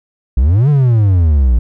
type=exponential two-way sweep; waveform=triangle; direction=up then down; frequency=56.2 to 151.3 to 56.2 Hz; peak=-5 dBFS; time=0.37-1.59 s; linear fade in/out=5 ms; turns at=0.69 s; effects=none